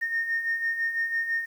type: beating tone pair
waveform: sine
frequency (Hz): 1830 / 1836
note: A#6 / A#6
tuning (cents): -32 / -27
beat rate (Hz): 6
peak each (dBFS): -32 / -25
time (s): 0.01-1.46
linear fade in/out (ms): 20
effects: tanh soft clip ceiling -19 dBFS + 9-bit